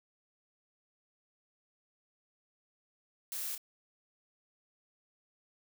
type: noise with echo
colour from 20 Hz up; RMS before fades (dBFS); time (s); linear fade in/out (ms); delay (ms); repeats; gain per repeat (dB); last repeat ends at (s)
blue; -39; 3.32-3.55; 0; 28; 1; -6; 3.578
effects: none